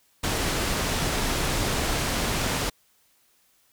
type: low-pass noise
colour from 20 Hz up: pink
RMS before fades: -26 dBFS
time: 0.23-2.7 s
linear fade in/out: 10 ms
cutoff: 10000 Hz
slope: 12 dB/octave
effects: white hiss -64 dBFS RMS until 3.72 s